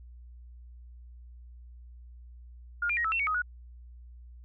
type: tone with pitch steps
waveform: sine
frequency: 1418 / 2396 / 1886 / 1309 / 2705 / 2241 / 1257 / 1460 Hz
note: F6 / D7 / A#6 / E6 / E7 / C#7 / D#6 / F#6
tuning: +26 / +34 / +20 / -13 / +44 / +18 / +17 / -24 cents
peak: -26 dBFS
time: 2.82-3.42 s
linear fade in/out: 5 ms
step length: 75 ms
effects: added 60 Hz sine -46 dBFS peak until 4.44 s